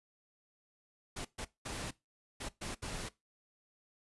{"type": "noise bursts at uneven times", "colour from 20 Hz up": "pink", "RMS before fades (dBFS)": -41, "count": 6, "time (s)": [[1.16, 1.25], [1.38, 1.45], [1.65, 1.91], [2.4, 2.49], [2.61, 2.75], [2.82, 3.09]], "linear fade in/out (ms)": 10, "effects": ["noise-tail reverb RT60 0.2 s tail -19 dB re dry", "resampled to 24000 Hz"]}